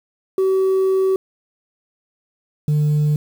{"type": "tone pair in turn", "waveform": "sine", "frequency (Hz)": [381, 149.98], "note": ["G4", "D3"], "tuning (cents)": [-49, 37], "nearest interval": "octave + major third", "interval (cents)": 1614, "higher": "first", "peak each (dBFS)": -11, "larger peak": "neither", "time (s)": [[0.38, 1.16], [2.68, 3.16]], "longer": "first", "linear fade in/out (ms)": 2, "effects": ["tanh soft clip ceiling -13 dBFS", "7-bit"]}